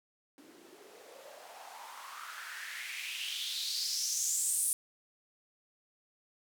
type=noise with band-pass filter sweep; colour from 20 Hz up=blue; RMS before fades=-38 dBFS; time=0.38-4.73 s; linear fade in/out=0 ms; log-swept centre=270 to 9900 Hz; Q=4.6; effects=none